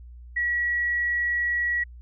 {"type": "tone", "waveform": "sine", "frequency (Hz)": 1925, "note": "B6", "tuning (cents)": -45, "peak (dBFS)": -22, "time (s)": [0.36, 1.84], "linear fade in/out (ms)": 10, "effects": ["added 60 Hz sine -41 dBFS peak until 2.01 s"]}